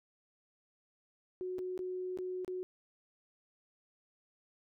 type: tone with dropouts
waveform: sine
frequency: 367.3 Hz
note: F#4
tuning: 13 cents flat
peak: -36 dBFS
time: 1.41-2.63 s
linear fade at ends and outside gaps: 0 ms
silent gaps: 1.584-1.59 / 1.777-1.791 / 2.174-2.187 / 2.447-2.479 s
effects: none